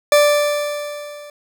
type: tone with level ramp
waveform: 40% pulse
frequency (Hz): 587.3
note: D5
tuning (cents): 0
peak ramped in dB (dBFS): -7 to -34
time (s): 0.12-1.3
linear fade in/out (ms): 2
effects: none